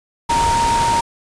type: tone in noise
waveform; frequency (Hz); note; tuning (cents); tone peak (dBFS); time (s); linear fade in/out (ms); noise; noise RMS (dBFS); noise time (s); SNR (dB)
sine; 930; A#5; -4; -14; 0.29-1.01; 10; pink; -22; 0.29-1.01; +5
effects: resampled to 22050 Hz